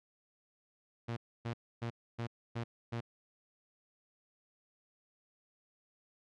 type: tone bursts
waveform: sawtooth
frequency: 117 Hz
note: A#2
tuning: 7 cents sharp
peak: -32 dBFS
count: 6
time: 1.08-3.008 s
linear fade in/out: 10 ms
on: 88 ms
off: 280 ms
effects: low-pass 4000 Hz 12 dB/octave